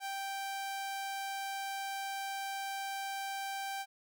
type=tone; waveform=sawtooth; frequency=784 Hz; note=G5; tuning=in tune; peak=-33 dBFS; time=0-3.86 s; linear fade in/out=50 ms; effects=none